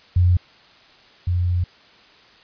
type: tone pair in turn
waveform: sine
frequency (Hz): 89.1 / 88.67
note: F2 / F2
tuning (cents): +35 / +27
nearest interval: unison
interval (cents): 8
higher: first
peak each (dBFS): -12 / -17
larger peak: first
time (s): 0.16-0.37 / 1.27-1.64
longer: second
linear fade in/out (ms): 5
effects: white hiss -50 dBFS RMS until 2.43 s + resampled to 11025 Hz